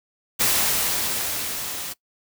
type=noise with level ramp; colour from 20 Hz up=white; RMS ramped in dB=-19 to -32 dBFS; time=0.39-1.94 s; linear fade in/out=20 ms; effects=noise-tail reverb RT60 0.1 s tail -21 dB re dry